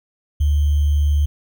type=tone with sample-and-hold; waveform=sine; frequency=73.42 Hz; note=D2; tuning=in tune; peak=-13 dBFS; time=0.4-1.26 s; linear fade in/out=10 ms; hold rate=3150 Hz; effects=none